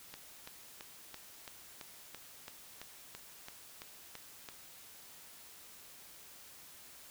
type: click train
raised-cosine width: 0.2 ms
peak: -28 dBFS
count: 14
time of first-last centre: 0.14-4.488 s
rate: 2.99 Hz
effects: white hiss -55 dBFS RMS until 7.1 s